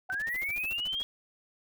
sine tone with exponential decay, 739 Hz, F#5, 2 cents flat, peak -38 dBFS, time 0.09-0.24 s, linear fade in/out 5 ms, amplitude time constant 31 ms
sine linear sweep, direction up, 1500 to 3322 Hz, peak -30 dBFS, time 0.1-1.03 s, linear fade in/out 0 ms
pink noise bursts, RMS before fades -46 dBFS, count 13, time 0.12-1.025 s, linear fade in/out 5 ms, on 29 ms, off 44 ms
pink high-pass noise, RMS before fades -47 dBFS, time 0.27-0.78 s, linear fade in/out 50 ms, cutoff 11000 Hz, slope 48 dB/octave
effects none

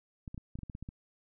clicks, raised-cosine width 5 ms, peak -29 dBFS, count 10, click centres 0.278 / 0.345 / 0.378 / 0.555 / 0.589 / 0.633 / 0.698 / 0.751 / 0.826 / 0.889 s, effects none

